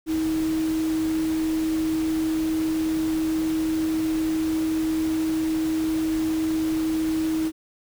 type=tone in noise; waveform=sine; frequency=318.1 Hz; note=D#4; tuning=38 cents sharp; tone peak=-21 dBFS; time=0.06-7.52 s; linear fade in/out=50 ms; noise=pink; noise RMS=-37 dBFS; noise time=0.06-7.52 s; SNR=+13 dB; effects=none